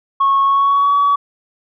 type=tone with pitch glide; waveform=sine; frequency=1098 to 1135.4 Hz; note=C#6 to C#6; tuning=-17 to +41 cents; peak=-9 dBFS; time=0.2-1.16 s; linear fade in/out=10 ms; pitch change=+58 cents; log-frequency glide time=0.43-0.95 s; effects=tanh soft clip ceiling -7 dBFS